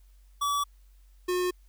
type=tone pair in turn; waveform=square; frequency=1146 / 361 Hz; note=D6 / F#4; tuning=-43 / -43 cents; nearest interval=octave + minor sixth; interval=2000 cents; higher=first; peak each=-26 dBFS; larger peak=neither; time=0.41-0.64 / 1.28-1.51 s; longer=neither; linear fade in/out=10 ms; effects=added 47 Hz sine -53 dBFS peak until 1.68 s + white hiss -70 dBFS RMS until 1.68 s